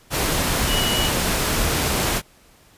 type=tone in noise; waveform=sine; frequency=2932 Hz; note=F#7; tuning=16 cents flat; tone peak=-23 dBFS; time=0.67-1.11 s; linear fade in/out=50 ms; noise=pink; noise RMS=-21 dBFS; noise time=0.1-2.22 s; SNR=-5 dB; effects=pink hiss -53 dBFS RMS until 2.77 s + resampled to 32000 Hz